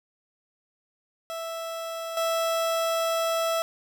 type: tone with level steps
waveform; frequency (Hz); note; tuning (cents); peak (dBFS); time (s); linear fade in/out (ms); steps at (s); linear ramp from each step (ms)
30% pulse; 659.3; E5; 0; -29 / -21; 1.3-3.62; 0; 2.17; 2
effects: none